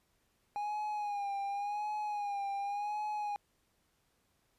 triangle tone with vibrato, 820 Hz, G#5, 22 cents flat, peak -32 dBFS, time 0.56-3.36 s, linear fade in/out 0 ms, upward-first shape sine, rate 0.9 Hz, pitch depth 53 cents each way, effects pink hiss -75 dBFS RMS until 4.58 s + resampled to 32000 Hz

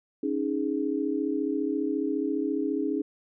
sine chord, C# suspended second, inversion none, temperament just, 277.2 / 311.8 / 415.8 Hz, C#4 / D#4 / G#4, 0 / +4 / +2 cents, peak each -29 / -29 / -31 dBFS, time 0.23-3.02 s, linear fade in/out 5 ms, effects none

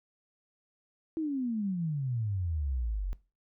sine exponential sweep, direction down, 329.6 to 43.5 Hz, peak -29 dBFS, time 1.17-3.13 s, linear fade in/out 0 ms, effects noise-tail reverb RT60 0.3 s tail -20 dB re dry

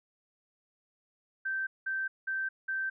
sine tone bursts, 1557 Hz, G6, 12 cents flat, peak -30 dBFS, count 4, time 1.45-2.9 s, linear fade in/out 10 ms, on 220 ms, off 190 ms, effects none

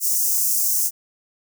white high-pass noise, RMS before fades -20 dBFS, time 0-0.91 s, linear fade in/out 50 ms, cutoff 5600 Hz, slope 48 dB/octave, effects none

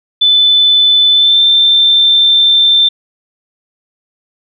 sine tone with pitch glide, 3509 to 3564 Hz, A7 to A7, -5 to +22 cents, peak -5 dBFS, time 0.21-2.89 s, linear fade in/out 10 ms, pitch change +27 cents, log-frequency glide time 1.12-1.42 s, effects none

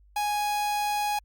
45% pulse tone, 830.6 Hz, G#5, in tune, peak -25 dBFS, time 0.16-1.19 s, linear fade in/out 5 ms, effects added 50 Hz sine -54 dBFS peak until 1.24 s + Opus 48 kbps

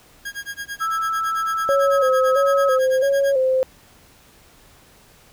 40% pulse tone with tremolo, 1632 Hz, G#6, 31 cents flat, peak -25 dBFS, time 0.25-3.33 s, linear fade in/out 5 ms, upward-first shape sine, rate 9 Hz, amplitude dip 100%
sine tone with pitch glide, 1318.5 to 1284.7 Hz, E6 to E6, 0 to -45 cents, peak -20 dBFS, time 0.8-2.79 s, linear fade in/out 20 ms, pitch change -45 cents, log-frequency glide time 1.77-1.97 s
sine tone with vibrato, 537 Hz, C5, 45 cents sharp, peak -15 dBFS, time 1.69-3.63 s, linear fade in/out 0 ms, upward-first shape square, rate 1.5 Hz, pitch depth 55 cents each way
effects pink hiss -51 dBFS RMS until 5.32 s

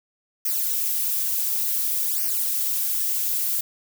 violet noise with flanger, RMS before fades -24 dBFS, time 0.45-3.61 s, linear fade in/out 5 ms, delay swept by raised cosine 0.26 to 6.26 ms, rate 0.56 Hz, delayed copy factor -0.9, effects none

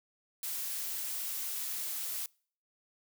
blue noise, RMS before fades -37 dBFS, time 0.43-2.26 s, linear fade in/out 2 ms, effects noise-tail reverb RT60 0.5 s tail -26 dB re dry

